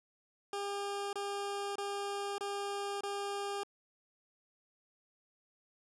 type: tone bursts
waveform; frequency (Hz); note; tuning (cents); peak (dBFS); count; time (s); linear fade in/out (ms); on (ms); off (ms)
20% pulse; 402.2; G4; +44; -31; 5; 0.53-3.634; 2; 600; 26
effects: resampled to 24000 Hz